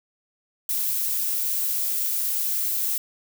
violet noise, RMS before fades -25 dBFS, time 0.69-2.98 s, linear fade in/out 2 ms, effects none

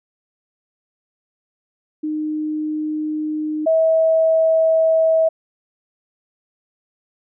sine tone pair in turn, 306.8 / 645.6 Hz, D#4 / E5, -24 / -36 cents, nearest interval octave + minor second, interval 1288 cents, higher second, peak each -20 / -12 dBFS, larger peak second, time 2.03-3.66 / 3.66-5.29 s, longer neither, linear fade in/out 10 ms, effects none

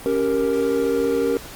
triangle chord, G diminished, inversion second, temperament equal, 277.2 / 392 / 466.2 Hz, Db4 / G4 / Bb4, 0 / 0 / 0 cents, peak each -22 / -22 / -18 dBFS, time 0.06-1.37 s, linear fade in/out 0 ms, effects pink hiss -38 dBFS RMS until 1.55 s + Opus 32 kbps

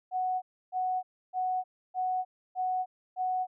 sine tone bursts, 740 Hz, F#5, in tune, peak -27 dBFS, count 6, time 0.11-3.47 s, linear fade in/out 50 ms, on 310 ms, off 300 ms, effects none

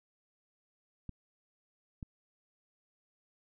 clicks, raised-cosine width 5 ms, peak -29 dBFS, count 2, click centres 1.093 / 2.028 s, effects none

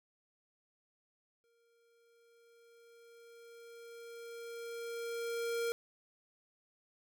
square tone with exponential growth, 466.2 Hz, A#4, in tune, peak -33 dBFS, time 1.44-5.72 s, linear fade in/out 0 ms, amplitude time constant 930 ms, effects none

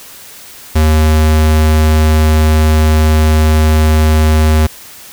square tone, 77.78 Hz, D#2, in tune, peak -7 dBFS, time 0.75-4.67 s, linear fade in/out 10 ms, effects white hiss -34 dBFS RMS until 5.12 s

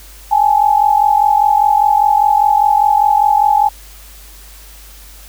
sine tone pair together, 815 / 860 Hz, G#5 / A5, -33 / -40 cents, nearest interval minor second, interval 93 cents, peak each -11 dBFS, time 0.31-3.69 s, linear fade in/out 10 ms, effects added 50 Hz sine -37 dBFS peak until 5.28 s + white hiss -40 dBFS RMS until 5.28 s

